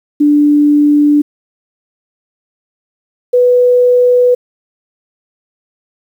sine tone pair in turn, 293.7 / 493.9 Hz, D4 / B4, 0 / 0 cents, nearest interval major sixth, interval 900 cents, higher second, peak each -5 dBFS, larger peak neither, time 0.2-1.22 / 3.33-4.35 s, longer neither, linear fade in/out 10 ms, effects 7-bit

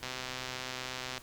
click train, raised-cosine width 0.2 ms, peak -20 dBFS, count 148, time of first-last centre 0.03-1.178 s, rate 128 Hz, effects pink hiss -53 dBFS RMS until 1.22 s + Opus 48 kbps

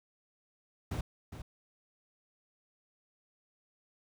brown noise with echo, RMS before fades -35 dBFS, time 0.91-1.01 s, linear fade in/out 5 ms, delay 410 ms, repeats 1, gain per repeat -9 dB, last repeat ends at 1.42 s, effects none

